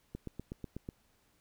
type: click train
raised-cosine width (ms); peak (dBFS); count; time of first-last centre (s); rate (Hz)
3; -27; 7; 0.15-0.889; 8.12
effects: pink hiss -71 dBFS RMS until 1.4 s